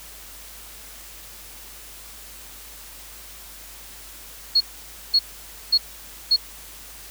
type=tone bursts; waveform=sine; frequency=4327 Hz; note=C#8; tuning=43 cents flat; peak=-13 dBFS; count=4; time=4.55-6.364 s; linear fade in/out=10 ms; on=56 ms; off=530 ms; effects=added 50 Hz sine -48 dBFS peak until 7.1 s + white hiss -42 dBFS RMS until 7.1 s